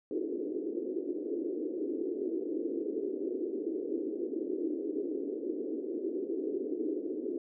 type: band-pass noise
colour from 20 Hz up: pink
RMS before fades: -35 dBFS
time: 0.11-7.38 s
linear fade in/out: 2 ms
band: 300 to 420 Hz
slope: 48 dB/octave
effects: none